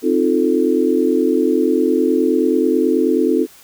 sine chord, F dominant seventh, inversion second, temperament equal with one note detuned, 261.6 / 311.1 / 350.8 / 440 Hz, C4 / Eb4 / F4 / A4, 0 / 0 / +8 / 0 cents, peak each -18 dBFS, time 0.02-3.47 s, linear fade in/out 50 ms, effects white hiss -45 dBFS RMS until 3.63 s

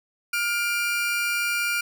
40% pulse tone pair together, 1411.8 / 2372 Hz, F6 / D7, +18 / +17 cents, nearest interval major sixth, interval 899 cents, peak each -25 / -25 dBFS, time 0.33-1.81 s, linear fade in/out 5 ms, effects none

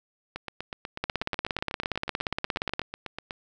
two click trains, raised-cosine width 0.3 ms, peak -18 / -11 dBFS, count 25 / 31, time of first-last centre 0.36-3.308 / 1.04-2.794 s, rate 8.14 / 17.1 Hz, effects none

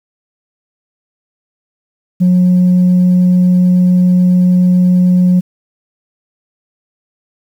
sine tone, 180.7 Hz, F#3, 41 cents flat, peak -4 dBFS, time 2.2-5.41 s, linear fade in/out 20 ms, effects tanh soft clip ceiling -4 dBFS + 7-bit

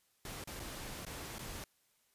pink noise with dropouts, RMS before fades -45 dBFS, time 0.25-1.64 s, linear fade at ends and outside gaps 2 ms, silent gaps 0.44-0.473 / 0.596-0.599 / 1.051-1.065 / 1.384-1.391 s, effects white hiss -74 dBFS RMS until 2.14 s + resampled to 32000 Hz

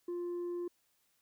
triangle tone with tanh clipping, 350 Hz, F4, 4 cents sharp, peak -36 dBFS, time 0.08-0.68 s, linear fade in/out 5 ms, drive 7 dB, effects white hiss -75 dBFS RMS until 1.21 s

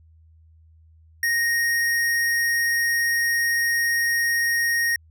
square tone, 1864.7 Hz, A#6, in tune, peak -20 dBFS, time 1.23-4.96 s, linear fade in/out 2 ms, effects added 80 Hz sine -50 dBFS peak until 5.1 s

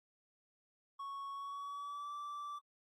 triangle tone with pitch glide, 1108 to 1165.8 Hz, C#6 to D6, -1 to -13 cents, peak -40 dBFS, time 0.99-2.59 s, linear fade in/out 10 ms, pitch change +88 cents, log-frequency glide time 1.32-2.14 s, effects AAC 48 kbps

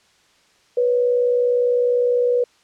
sine tone pair together, 488.9 / 548.8 Hz, B4 / C#5, -18 / -17 cents, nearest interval major second, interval 201 cents, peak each -15 / -26 dBFS, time 0.77-2.44 s, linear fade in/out 5 ms, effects white hiss -57 dBFS RMS until 2.63 s + low-pass 6000 Hz 12 dB/octave

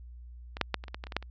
clicks, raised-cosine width 0.3 ms, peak -22 / -9 / -11 / -27 / -27 / -20 / -23 / -27 / -23 / -11 / -29 dBFS, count 11, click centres 0.569 / 0.613 / 0.743 / 0.839 / 0.882 / 0.945 / 1.039 / 1.069 / 1.122 / 1.166 / 1.226 s, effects added 60 Hz sine -44 dBFS peak until 1.3 s + resampled to 16000 Hz

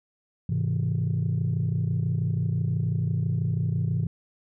sine chord, Ab augmented, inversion none, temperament just, 103.83 / 129.78 / 162.23 Hz, Ab2 / C3 / E3, 0 / -14 / -27 cents, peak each -26 dBFS, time 0.49-4.07 s, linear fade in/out 5 ms, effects tanh soft clip ceiling -18 dBFS

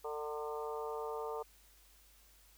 harmonic tone with a mistuned harmonic, 150 Hz, D3, 37 cents sharp, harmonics 3 / 4 / 5 / 6 / 7 / 8, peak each -40 / -48 / -48 / -46 / -50 / -48 dBFS, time 0.04-1.43 s, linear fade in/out 10 ms, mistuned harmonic 7, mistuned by -16 cents, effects added 50 Hz sine -65 dBFS peak until 2.57 s + white hiss -65 dBFS RMS until 2.57 s

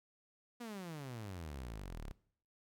sawtooth exponential sweep, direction down, 246.3 to 32.7 Hz, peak -40 dBFS, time 0.6-2.12 s, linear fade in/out 10 ms, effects noise-tail reverb RT60 0.6 s tail -20 dB re dry

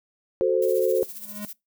sine chord, F# diminished, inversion none, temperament equal, 370 / 440 / 523.3 Hz, F#4 / A4 / C5, 0 / 0 / 0 cents, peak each -23 dBFS, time 0.41-1.03 s, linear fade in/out 0 ms
violet noise with tremolo, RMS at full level -36 dBFS, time 0.62-1.53 s, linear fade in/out 2 ms, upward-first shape sine, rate 15 Hz, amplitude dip 60%
square tone with exponential growth, 207.7 Hz, G#3, in tune, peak -31 dBFS, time 1.07-1.45 s, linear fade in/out 2 ms, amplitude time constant 81 ms
effects noise-tail reverb RT60 0.2 s tail -23 dB re dry

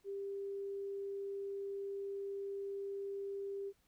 sine tone, 396.5 Hz, G4, 20 cents sharp, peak -39 dBFS, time 0.04-3.73 s, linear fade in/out 50 ms, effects pink hiss -75 dBFS RMS until 3.87 s

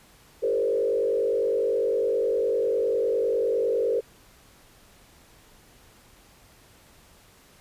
sine tone with frequency modulation, 466.2 Hz, A#4, in tune, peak -21 dBFS, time 0.42-4.01 s, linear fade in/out 20 ms, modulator 49.9 Hz, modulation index 1.3, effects pink hiss -55 dBFS RMS until 7.6 s + resampled to 32000 Hz

